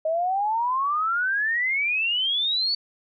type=exponential sweep; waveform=sine; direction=up; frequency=622.3 to 4530 Hz; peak=-21 dBFS; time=0.05-2.75 s; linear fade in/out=5 ms; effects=none